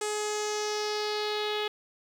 sawtooth tone with low-pass filter sweep, 421.7 Hz, G#4, 26 cents sharp, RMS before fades -31 dBFS, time 0.01-1.68 s, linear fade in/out 5 ms, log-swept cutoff 8300 to 3400 Hz, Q 3.7, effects 9-bit

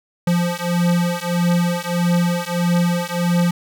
square beating tone pair, 173.4 / 175 Hz, F3 / F3, -12 / +4 cents, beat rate 1.6 Hz, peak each -20 dBFS, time 0.27-3.51 s, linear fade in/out 5 ms, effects none

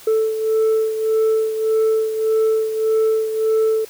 sine beating tone pair, 440 / 441.7 Hz, A4 / A4, 0 / +7 cents, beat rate 1.7 Hz, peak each -14 / -20 dBFS, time 0.07-3.85 s, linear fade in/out 5 ms, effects tanh soft clip ceiling -12 dBFS + white hiss -42 dBFS RMS until 3.89 s

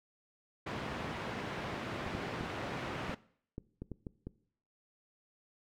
pink band-pass noise, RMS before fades -40 dBFS, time 0.66-3.15 s, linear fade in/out 10 ms, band 110 to 2500 Hz, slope 12 dB/octave
clicks, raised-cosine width 3 ms, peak -28 dBFS, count 9, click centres 2.064 / 2.151 / 2.41 / 3.095 / 3.581 / 3.82 / 3.917 / 4.068 / 4.27 s
effects noise-tail reverb RT60 0.6 s tail -20 dB re dry

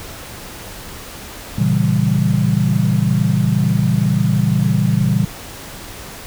sine chord, A# diminished seventh, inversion none, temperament equal, 116.54 / 138.59 / 164.81 / 196 Hz, A#2 / C#3 / E3 / G3, 0 / 0 / 0 / 0 cents, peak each -18 dBFS, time 1.58-5.25 s, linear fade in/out 5 ms, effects pink hiss -33 dBFS RMS until 6.26 s

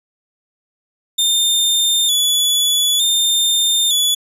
sawtooth tone with vibrato, 3520 Hz, A7, in tune, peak -10 dBFS, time 1.18-4.15 s, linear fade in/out 10 ms, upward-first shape square, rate 0.55 Hz, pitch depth 48 cents each way, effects resampled to 32000 Hz

